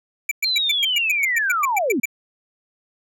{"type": "tone bursts", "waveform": "square", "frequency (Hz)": 2330, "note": "D7", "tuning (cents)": -14, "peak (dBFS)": -18, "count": 14, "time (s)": [0.29, 2.056], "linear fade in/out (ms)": 5, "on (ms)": 24, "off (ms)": 110}
{"type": "linear sweep", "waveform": "sine", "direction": "down", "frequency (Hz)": [4230, 207.7], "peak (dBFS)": -18, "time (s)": [0.44, 2], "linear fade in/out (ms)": 5}
{"effects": []}